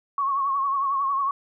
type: tone with vibrato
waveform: sine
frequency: 1101 Hz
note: C#6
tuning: 12 cents flat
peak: -21 dBFS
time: 0.18-1.31 s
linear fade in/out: 2 ms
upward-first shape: triangle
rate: 11 Hz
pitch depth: 67 cents each way
effects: none